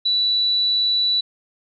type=tone; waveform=sine; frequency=3951 Hz; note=B7; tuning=in tune; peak=-16 dBFS; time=0.05-1.21 s; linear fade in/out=10 ms; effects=none